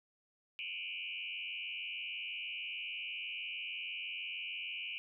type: tone with frequency modulation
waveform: sine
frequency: 2657 Hz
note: E7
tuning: 13 cents sharp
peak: -39 dBFS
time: 0.59-4.98 s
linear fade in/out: 0 ms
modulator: 86.3 Hz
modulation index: 3.9
effects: none